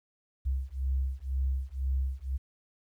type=beating tone pair; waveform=sine; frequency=65.3 / 67.3 Hz; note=C2 / C2; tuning=-3 / +49 cents; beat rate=2 Hz; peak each=-31 dBFS; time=0.45-2.38 s; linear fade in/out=20 ms; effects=11-bit